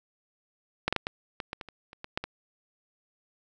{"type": "clicks", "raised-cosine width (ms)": 0.3, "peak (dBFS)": [-9, -10, -9, -14, -17, -18, -22, -28, -30, -22, -12, -18], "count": 12, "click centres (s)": [0.88, 0.926, 0.963, 1.069, 1.402, 1.531, 1.612, 1.687, 1.931, 2.044, 2.175, 2.24], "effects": []}